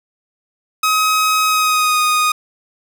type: tone with pitch glide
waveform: sawtooth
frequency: 1268 to 1237.6 Hz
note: D#6 to D#6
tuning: +32 to -10 cents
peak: -9 dBFS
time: 0.83-2.32 s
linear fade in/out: 5 ms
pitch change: -42 cents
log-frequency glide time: 1.47-2.03 s
effects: none